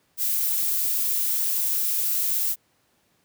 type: noise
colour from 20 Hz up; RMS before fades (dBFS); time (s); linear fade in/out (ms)
violet; -24; 0.17-2.56; 50
effects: pink hiss -66 dBFS RMS until 3.24 s + high-pass 100 Hz 12 dB/octave